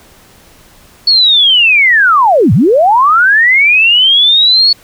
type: linear two-way sweep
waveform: sine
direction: down then up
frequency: 4435 to 92.1 to 4435 Hz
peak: -4 dBFS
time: 1.07-4.73 s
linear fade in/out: 5 ms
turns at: 2.53 s
effects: pink hiss -42 dBFS RMS until 4.83 s